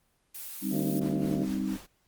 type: noise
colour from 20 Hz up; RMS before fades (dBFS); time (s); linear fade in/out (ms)
blue; -40; 0.34-1; 10
type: chord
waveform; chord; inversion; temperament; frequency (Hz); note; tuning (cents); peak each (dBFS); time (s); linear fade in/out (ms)
sine; C minor; second; equal; 196 / 261.6 / 311.1; G3 / C4 / Eb4; 0 / 0 / 0; -31 / -33 / -34; 0.61-1.78; 50
type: harmonic tone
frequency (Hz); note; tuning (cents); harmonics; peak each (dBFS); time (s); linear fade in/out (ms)
75; D2; +37; 2 / 3 / 4 / 5 / 6 / 7 / 8 / 9; -34 / -38 / -35 / -37 / -43 / -43 / -46 / -42; 0.7-1.47; 50
type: noise with tremolo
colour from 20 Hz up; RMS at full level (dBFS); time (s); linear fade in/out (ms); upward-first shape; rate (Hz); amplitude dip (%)
pink; -44; 1-1.87; 20; sine; 4.4; 60
effects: pink hiss -71 dBFS RMS until 2.07 s + Opus 24 kbps